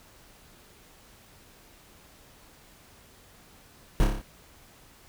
brown noise with echo, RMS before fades -20 dBFS, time 4-4.04 s, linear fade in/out 0 ms, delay 29 ms, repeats 6, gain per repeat -3 dB, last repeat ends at 4.214 s, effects pink hiss -55 dBFS RMS until 5.08 s

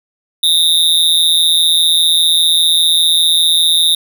square tone with amplitude modulation, 3700 Hz, A#7, 14 cents flat, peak -5 dBFS, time 0.43-3.95 s, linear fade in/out 5 ms, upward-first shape sine, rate 165 Hz, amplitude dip 100%, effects none

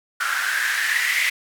blue noise with band-pass filter sweep, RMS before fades -22 dBFS, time 0.2-1.3 s, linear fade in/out 10 ms, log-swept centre 1400 to 2100 Hz, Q 7.4, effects none

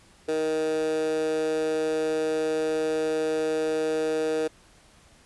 15% pulse tone with high-pass filter, 157 Hz, D#3, 16 cents sharp, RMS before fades -26 dBFS, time 0.28-4.48 s, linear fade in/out 10 ms, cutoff 410 Hz, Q 7.3, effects pink hiss -56 dBFS RMS until 5.25 s + resampled to 24000 Hz

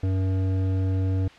sine tone with hard clipping, 94.6 Hz, F#2, 39 cents sharp, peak -23 dBFS, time 0.03-1.28 s, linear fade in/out 5 ms, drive 11 dB, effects white hiss -48 dBFS RMS until 1.38 s + low-pass 3000 Hz 12 dB/octave

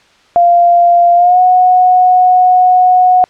sine tone with pitch glide, 695 to 732.1 Hz, F5 to F#5, -9 to -19 cents, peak -4 dBFS, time 0.36-3.24 s, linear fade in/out 0 ms, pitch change +90 cents, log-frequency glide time 1.15-1.4 s, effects white hiss -47 dBFS RMS until 3.29 s + low-pass 4000 Hz 12 dB/octave

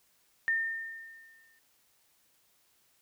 sine tone with exponential decay, 1814 Hz, A#6, 48 cents flat, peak -24 dBFS, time 0.48-1.59 s, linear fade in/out 0 ms, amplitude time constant 240 ms, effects white hiss -69 dBFS RMS until 3.01 s

